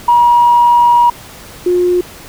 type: tone pair in turn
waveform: sine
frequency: 957 / 357 Hz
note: A#5 / F4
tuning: +45 / +38 cents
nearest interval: octave + perfect fourth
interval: 1707 cents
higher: first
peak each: -4 / -8 dBFS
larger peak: first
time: 0.08-1.1 / 1.66-2.01 s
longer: first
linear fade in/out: 5 ms
effects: tanh soft clip ceiling 0 dBFS + pink hiss -34 dBFS RMS until 2.28 s